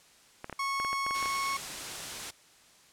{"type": "clicks", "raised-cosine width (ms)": 0.5, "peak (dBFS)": -23, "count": 10, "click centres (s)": [0.444, 0.497, 0.527, 0.8, 0.848, 0.93, 1.065, 1.109, 1.227, 1.258]}
{"type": "tone", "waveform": "30% pulse", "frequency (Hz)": 1100, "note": "C#6", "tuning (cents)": -14, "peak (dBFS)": -27, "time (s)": [0.59, 1.57], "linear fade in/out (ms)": 5}
{"type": "noise", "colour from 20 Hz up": "white", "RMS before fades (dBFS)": -38, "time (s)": [1.14, 2.31], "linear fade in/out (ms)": 10}
{"effects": ["white hiss -59 dBFS RMS until 2.92 s", "low-pass 9000 Hz 12 dB/octave"]}